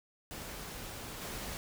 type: noise with level steps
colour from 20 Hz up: pink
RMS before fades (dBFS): -44 / -41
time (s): 0.31-1.57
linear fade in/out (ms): 0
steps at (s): 1.21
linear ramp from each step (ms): 10
effects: none